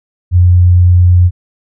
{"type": "tone", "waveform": "sine", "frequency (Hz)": 89.1, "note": "F2", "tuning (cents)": 35, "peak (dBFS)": -3, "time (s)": [0.31, 1.31], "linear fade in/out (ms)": 50, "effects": []}